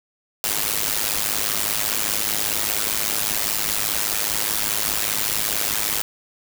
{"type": "noise with amplitude modulation", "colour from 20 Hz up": "white", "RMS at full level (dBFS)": -19, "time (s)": [0.44, 6.02], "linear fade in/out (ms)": 0, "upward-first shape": "sine", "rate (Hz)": 105, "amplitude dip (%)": 90, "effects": []}